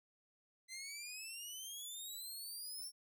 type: exponential sweep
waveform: 15% pulse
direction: up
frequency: 2043 to 5510 Hz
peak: -39 dBFS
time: 0.68-2.92 s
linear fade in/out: 50 ms
effects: none